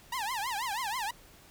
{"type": "tone with vibrato", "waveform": "sawtooth", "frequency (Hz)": 915, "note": "A#5", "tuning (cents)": -32, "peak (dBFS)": -28, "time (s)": [0.12, 1.11], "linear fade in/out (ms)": 5, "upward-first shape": "triangle", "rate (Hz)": 6.2, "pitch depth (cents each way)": 290, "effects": ["pink hiss -56 dBFS RMS until 1.5 s"]}